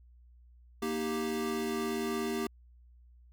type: chord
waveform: square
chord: Eb major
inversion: second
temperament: equal with one note detuned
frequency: 234.6 / 311.1 / 392 Hz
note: Bb3 / Eb4 / G4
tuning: +11 / 0 / 0 cents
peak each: -36 / -40 / -35 dBFS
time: 0.82-2.47 s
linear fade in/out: 5 ms
effects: added 60 Hz sine -55 dBFS peak until 3.32 s